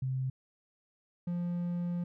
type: tone pair in turn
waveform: sine / triangle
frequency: 130.8 / 174.6 Hz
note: C3 / F3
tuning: 0 / 0 cents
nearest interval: perfect fourth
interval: 500 cents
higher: second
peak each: -30 / -29 dBFS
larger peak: second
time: 0.02-0.3 / 1.27-2.04 s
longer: second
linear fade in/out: 5 ms
effects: none